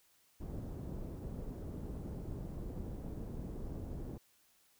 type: low-pass noise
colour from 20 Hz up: pink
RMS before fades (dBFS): -43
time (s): 0.4-4.18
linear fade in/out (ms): 10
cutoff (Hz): 370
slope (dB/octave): 12
effects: white hiss -70 dBFS RMS until 4.79 s

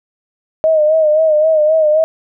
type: tone with vibrato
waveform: sine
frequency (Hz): 622.3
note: D#5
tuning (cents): 0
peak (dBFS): -8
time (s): 0.64-2.04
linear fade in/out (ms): 0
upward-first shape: sine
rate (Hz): 3.8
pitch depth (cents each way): 58
effects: none

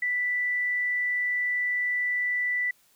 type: tone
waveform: sine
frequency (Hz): 1975.5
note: B6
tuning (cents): 0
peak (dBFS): -24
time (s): 0.02-2.71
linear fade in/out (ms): 5
effects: white hiss -63 dBFS RMS until 2.95 s

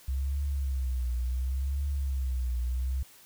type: tone with vibrato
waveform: sine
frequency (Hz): 65.41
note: C2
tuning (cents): 0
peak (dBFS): -27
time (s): 0.08-3.03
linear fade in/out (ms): 5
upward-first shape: triangle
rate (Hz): 0.7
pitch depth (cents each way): 150
effects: white hiss -55 dBFS RMS until 3.25 s

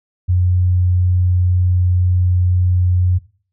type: tone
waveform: sine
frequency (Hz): 90.2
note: F#2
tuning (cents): -44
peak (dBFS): -11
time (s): 0.28-3.19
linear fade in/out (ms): 20
effects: noise-tail reverb RT60 0.4 s tail -17 dB re dry

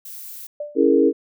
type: noise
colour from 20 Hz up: violet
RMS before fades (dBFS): -36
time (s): 0.05-0.47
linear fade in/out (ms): 5
type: tone with exponential decay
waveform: sine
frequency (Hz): 590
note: D5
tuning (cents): +8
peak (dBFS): -23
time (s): 0.6-0.89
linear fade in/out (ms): 5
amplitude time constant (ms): 63
type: chord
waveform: sine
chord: A# half-diminished seventh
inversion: first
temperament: equal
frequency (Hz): 277.2 / 329.6 / 415.3 / 466.2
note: C#4 / E4 / G#4 / A#4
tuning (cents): 0 / 0 / 0 / 0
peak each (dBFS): -18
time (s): 0.75-1.13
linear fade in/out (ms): 50
effects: none

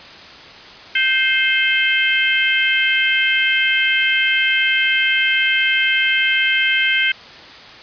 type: harmonic tone with a mistuned harmonic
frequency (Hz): 521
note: C5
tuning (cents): -7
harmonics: 3 / 4 / 5 / 6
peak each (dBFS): -19 / -18 / -21 / -20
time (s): 0.95-7.12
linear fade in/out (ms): 5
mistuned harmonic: 4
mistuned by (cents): +23
effects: white hiss -38 dBFS RMS until 7.82 s + resampled to 11025 Hz

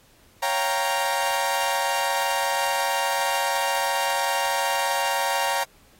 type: chord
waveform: sawtooth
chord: G half-diminished seventh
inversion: second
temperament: equal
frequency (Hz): 554.4 / 698.5 / 784 / 932.3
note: Db5 / F5 / G5 / Bb5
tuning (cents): 0 / 0 / 0 / 0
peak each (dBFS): -25 / -27 / -24 / -21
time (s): 0.42-5.64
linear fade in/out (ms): 10
effects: pink hiss -57 dBFS RMS until 5.99 s + AAC 48 kbps

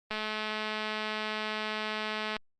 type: click train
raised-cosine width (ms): 0.3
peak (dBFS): -18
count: 486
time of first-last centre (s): 0.11-2.366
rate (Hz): 215
effects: Opus 32 kbps

